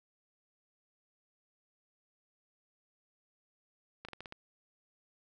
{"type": "clicks", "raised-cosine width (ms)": 0.3, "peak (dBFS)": -28, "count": 6, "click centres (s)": [4.05, 4.086, 4.133, 4.206, 4.258, 4.324], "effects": []}